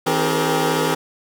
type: tone cluster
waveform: 20% pulse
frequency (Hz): 160.5 / 263.3 / 393.9 / 430.7 / 474.7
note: E3 / C4 / G4 / A4 / A#4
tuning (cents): -46 / +11 / +8 / -37 / +31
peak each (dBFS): -19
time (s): 0.06-0.95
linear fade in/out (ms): 10
effects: none